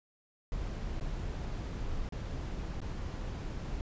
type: noise with dropouts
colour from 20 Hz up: brown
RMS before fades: -37 dBFS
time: 0.52-3.81 s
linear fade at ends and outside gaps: 1 ms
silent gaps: 0.999-1.009 / 2.09-2.123 / 2.804-2.816 s
effects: resampled to 16000 Hz